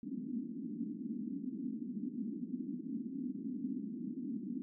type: band-pass noise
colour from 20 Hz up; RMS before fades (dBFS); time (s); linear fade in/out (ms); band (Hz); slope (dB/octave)
pink; -41; 0.03-4.62; 0; 210 to 280; 48
effects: none